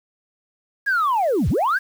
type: linear two-way sweep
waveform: sine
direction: down then up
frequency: 1677 to 55.2 to 1677 Hz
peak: -15 dBFS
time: 0.86-1.79 s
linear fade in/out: 20 ms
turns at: 1.49 s
effects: tanh soft clip ceiling -14 dBFS + 7-bit